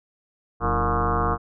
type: tone with frequency modulation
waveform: sine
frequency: 587.3 Hz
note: D5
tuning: in tune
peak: -19 dBFS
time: 0.6-1.38 s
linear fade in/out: 50 ms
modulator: 125 Hz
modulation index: 5.8
effects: none